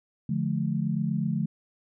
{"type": "chord", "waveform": "sine", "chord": "D minor", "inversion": "none", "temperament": "equal with one note detuned", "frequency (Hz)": [146.83, 174.61, 215.8], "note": ["D3", "F3", "A3"], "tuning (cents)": [0, 0, -33], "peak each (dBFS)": -29, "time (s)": [0.29, 1.46], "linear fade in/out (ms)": 5, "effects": []}